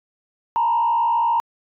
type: tone with frequency modulation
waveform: sine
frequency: 932.3 Hz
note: A#5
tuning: in tune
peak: -15 dBFS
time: 0.56-1.4 s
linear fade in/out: 0 ms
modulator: 57.2 Hz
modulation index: 0.73
effects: tanh soft clip ceiling -11 dBFS